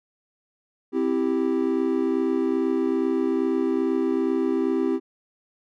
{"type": "chord", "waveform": "triangle", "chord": "C major", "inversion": "none", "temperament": "equal", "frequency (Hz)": [261.6, 329.6, 392], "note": ["C4", "E4", "G4"], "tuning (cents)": [0, 0, 0], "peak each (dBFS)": -23, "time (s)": [0.92, 5], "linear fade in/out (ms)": 50, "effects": []}